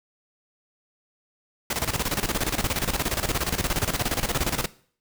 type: noise with tremolo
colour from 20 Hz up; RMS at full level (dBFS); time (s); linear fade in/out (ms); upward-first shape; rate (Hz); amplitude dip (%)
pink; -24; 1.7-4.66; 5; square; 17; 75
effects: noise-tail reverb RT60 0.5 s tail -19 dB re dry